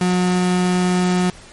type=tone; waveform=35% pulse; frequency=180.9 Hz; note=F#3; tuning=39 cents flat; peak=-13 dBFS; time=0.01-1.3 s; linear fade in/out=2 ms; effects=pink hiss -42 dBFS RMS until 1.52 s + MP3 48 kbps